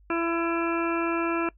harmonic tone with a mistuned harmonic, 335.3 Hz, E4, 30 cents sharp, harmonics 1 / 2 / 3 / 4 / 5 / 7 / 8, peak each -26 / -34 / -34 / -31 / -37 / -36 / -38 dBFS, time 0.1-1.49 s, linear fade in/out 2 ms, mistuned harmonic 7, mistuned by +16 cents, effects noise-tail reverb RT60 0.1 s tail -22 dB re dry + added 50 Hz sine -53 dBFS peak until 1.57 s

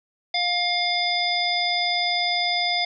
harmonic tone, 708 Hz, F5, 23 cents sharp, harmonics 1 / 3 / 5 / 7, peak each -26 / -26 / -26 / -26 dBFS, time 0.34-2.85 s, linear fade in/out 5 ms, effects none

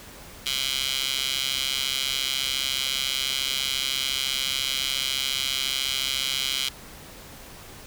15% pulse tone with high-pass filter, 134.2 Hz, C3, 44 cents sharp, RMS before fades -27 dBFS, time 0.46-6.69 s, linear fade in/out 2 ms, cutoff 3200 Hz, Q 2.6, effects pink hiss -44 dBFS RMS until 7.86 s

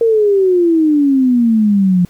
sine exponential sweep, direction down, 466.2 to 174.61 Hz, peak -8 dBFS, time 0.01-2.05 s, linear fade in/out 2 ms, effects pink hiss -49 dBFS RMS until 2.09 s

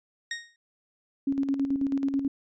sawtooth tone with exponential decay, 1864.7 Hz, A#6, in tune, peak -24 dBFS, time 0.31-0.56 s, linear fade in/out 2 ms, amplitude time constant 54 ms
sine tone with tremolo, 275 Hz, C#4, 14 cents flat, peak -22 dBFS, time 1.27-2.28 s, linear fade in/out 5 ms, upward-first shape square, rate 9.2 Hz, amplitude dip 55%
effects resampled to 16000 Hz

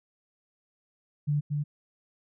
sine tone with echo, 146.83 Hz, D3, in tune, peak -23 dBFS, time 1.27-1.41 s, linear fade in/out 20 ms, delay 230 ms, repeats 1, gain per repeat -3 dB, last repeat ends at 1.64 s, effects none

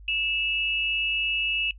sine tone pair together, 2641 / 2884 Hz, E7 / F#7, +3 / -45 cents, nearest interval major second, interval 152 cents, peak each -25 / -28 dBFS, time 0.08-1.71 s, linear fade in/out 2 ms, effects noise-tail reverb RT60 0.1 s tail -21 dB re dry + added 50 Hz sine -43 dBFS peak until 1.78 s

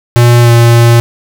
square tone with pitch glide, 119.8 to 117.61 Hz, A#2 to A#2, +48 to +16 cents, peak -3 dBFS, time 0.16-1 s, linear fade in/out 0 ms, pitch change -32 cents, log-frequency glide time 0.41-0.51 s, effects none

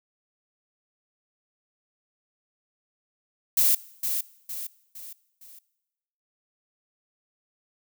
violet noise with echo, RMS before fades -20 dBFS, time 3.57-3.75 s, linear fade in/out 5 ms, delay 460 ms, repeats 4, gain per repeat -7 dB, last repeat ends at 5.59 s, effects noise-tail reverb RT60 1.0 s tail -21 dB re dry

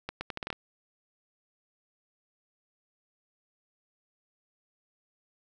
accelerating click train, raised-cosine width 0.3 ms, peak -18 dBFS, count 8, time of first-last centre 0.09-0.528 s, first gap 120 ms, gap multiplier 0.77, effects none

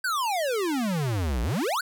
square exponential two-way sweep, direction down then up, 1581 to 54.7 to 1581 Hz, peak -25 dBFS, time 0.04-1.81 s, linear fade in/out 5 ms, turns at 1.42 s, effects none

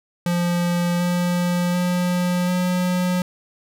square tone with pitch steps, 174.4 / 176.43 / 178.48 / 180.55 Hz, F3 / F3 / F3 / F#3, -2 / +18 / +38 / -42 cents, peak -19 dBFS, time 0.26-3.22 s, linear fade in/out 2 ms, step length 740 ms, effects none

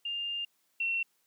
sine tone pair in turn, 2805 / 2717 Hz, F7 / F7, +7 / -48 cents, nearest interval minor second, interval 55 cents, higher first, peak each -32 / -28 dBFS, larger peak second, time 0.05-0.45 / 0.8-1.03 s, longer first, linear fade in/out 5 ms, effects white hiss -73 dBFS RMS until 1.26 s + high-pass 150 Hz 12 dB/octave

